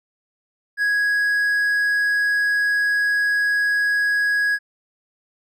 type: tone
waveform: triangle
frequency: 1661.2 Hz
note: G#6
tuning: in tune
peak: -15 dBFS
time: 0.77-4.59 s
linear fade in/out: 50 ms
effects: none